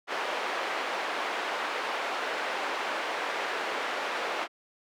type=band-pass noise; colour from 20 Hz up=pink; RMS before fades=-32 dBFS; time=0.07-4.48 s; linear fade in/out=50 ms; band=510 to 2500 Hz; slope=12 dB/octave; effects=high-pass 300 Hz 12 dB/octave